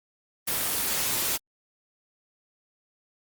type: noise with ADSR envelope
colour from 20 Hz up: white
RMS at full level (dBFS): -24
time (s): 0.47-1.38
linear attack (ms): 17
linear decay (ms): 4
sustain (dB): -3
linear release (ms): 22
effects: Opus 24 kbps